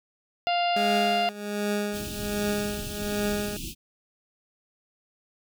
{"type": "harmonic tone", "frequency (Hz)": 698.5, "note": "F5", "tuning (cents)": 0, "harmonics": [1, 2, 3, 4, 5, 6, 7], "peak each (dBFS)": [-23, -36, -37, -30, -40, -41, -40], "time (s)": [0.47, 1.29], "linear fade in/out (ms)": 0}
{"type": "tone with tremolo", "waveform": "20% pulse", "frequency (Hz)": 206.5, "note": "G#3", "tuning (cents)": -10, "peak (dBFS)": -19, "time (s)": [0.76, 3.57], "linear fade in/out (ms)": 5, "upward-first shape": "triangle", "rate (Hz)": 1.3, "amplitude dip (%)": 85}
{"type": "band-stop noise", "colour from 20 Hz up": "pink", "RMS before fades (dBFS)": -36, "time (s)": [1.91, 3.75], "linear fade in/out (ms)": 50, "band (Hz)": [360, 2500], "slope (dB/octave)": 96}
{"effects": []}